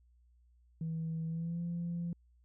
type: tone with pitch glide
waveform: sine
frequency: 162.1 to 171.34 Hz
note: E3 to F3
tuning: -29 to -33 cents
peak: -33 dBFS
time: 0.81-2.13 s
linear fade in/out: 2 ms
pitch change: +96 cents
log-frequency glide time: 1.27-1.61 s
effects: tanh soft clip ceiling -31 dBFS + added 60 Hz sine -63 dBFS peak until 2.44 s